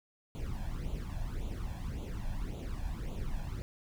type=noise with flanger; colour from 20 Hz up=brown; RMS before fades=-37 dBFS; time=0.35-3.62 s; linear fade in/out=0 ms; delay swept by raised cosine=0.28 to 1.22 ms; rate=1.8 Hz; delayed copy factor=+0.75; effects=none